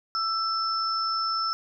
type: tone pair together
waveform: sine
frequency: 1328 / 5289 Hz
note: E6 / E8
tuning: +12 / +5 cents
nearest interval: 2 octaves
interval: 2393 cents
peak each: -26 / -29 dBFS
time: 0.15-1.53 s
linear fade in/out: 0 ms
effects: none